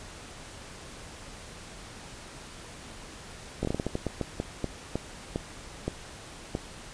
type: slowing click train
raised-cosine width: 2 ms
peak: -15 dBFS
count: 16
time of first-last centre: 3.63-6.551 s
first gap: 19 ms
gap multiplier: 1.29
effects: pink hiss -45 dBFS RMS until 6.93 s + resampled to 22050 Hz